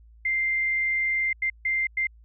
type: tone bursts at uneven times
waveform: sine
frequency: 2093 Hz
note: C7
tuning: in tune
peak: -22 dBFS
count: 4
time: 0.25-1.33 / 1.42-1.5 / 1.65-1.87 / 1.97-2.07 s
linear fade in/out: 5 ms
effects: added 56 Hz sine -49 dBFS peak until 2.24 s